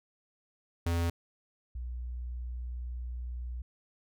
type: tone pair in turn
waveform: square / sine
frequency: 84.9 / 60.91 Hz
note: F2 / B1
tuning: -48 / -23 cents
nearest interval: tritone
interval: 575 cents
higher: first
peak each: -28 / -35 dBFS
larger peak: first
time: 0.86-1.1 / 1.75-3.62 s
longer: second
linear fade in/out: 5 ms
effects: none